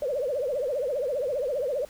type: tone with vibrato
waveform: sine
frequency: 540 Hz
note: C#5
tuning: 45 cents flat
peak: -25 dBFS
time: 0.02-1.85 s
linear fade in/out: 2 ms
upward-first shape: triangle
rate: 15 Hz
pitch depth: 240 cents each way
effects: pink hiss -52 dBFS RMS until 1.89 s